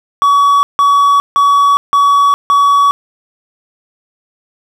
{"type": "tone bursts", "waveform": "triangle", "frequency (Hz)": 1132, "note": "C#6", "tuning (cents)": 36, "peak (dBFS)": -4, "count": 5, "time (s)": [0.22, 2.91], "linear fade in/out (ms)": 0, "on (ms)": 410, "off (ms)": 160, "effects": []}